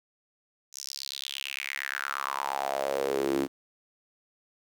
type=tone with high-pass filter sweep; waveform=sawtooth; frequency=68.7 Hz; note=C#2; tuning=15 cents flat; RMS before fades=-32 dBFS; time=0.72-3.48 s; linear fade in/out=50 ms; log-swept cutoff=6300 to 290 Hz; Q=5.2; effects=9-bit